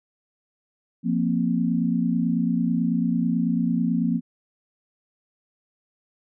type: chord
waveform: sine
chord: F suspended fourth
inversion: none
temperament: just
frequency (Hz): 174.61 / 232.8 / 261.9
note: F3 / Bb3 / C4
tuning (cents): 0 / -2 / +2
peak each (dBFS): -24 / -23 / -26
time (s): 1.03-4.21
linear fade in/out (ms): 50
effects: none